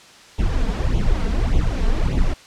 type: noise with flanger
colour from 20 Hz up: brown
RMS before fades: -18 dBFS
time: 0.38-2.34 s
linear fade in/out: 10 ms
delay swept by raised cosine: 0.29 to 4.49 ms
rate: 1.7 Hz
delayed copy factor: +1
effects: white hiss -45 dBFS RMS until 2.46 s + low-pass 6000 Hz 12 dB/octave